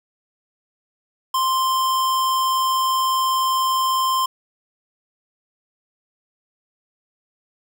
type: tone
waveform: square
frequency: 1046.5 Hz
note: C6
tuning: in tune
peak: -18 dBFS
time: 1.34-4.26 s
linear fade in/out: 5 ms
effects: none